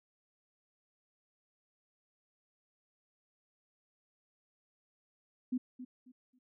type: tone with echo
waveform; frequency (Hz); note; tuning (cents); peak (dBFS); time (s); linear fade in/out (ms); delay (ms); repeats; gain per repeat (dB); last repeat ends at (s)
sine; 252.2; B3; +36; -30; 5.52-5.58; 10; 270; 3; -12; 6.39
effects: none